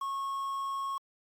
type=tone with quantisation; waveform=triangle; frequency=1094 Hz; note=C#6; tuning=23 cents flat; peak=-30 dBFS; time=0.01-0.98 s; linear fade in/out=5 ms; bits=9; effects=AAC 64 kbps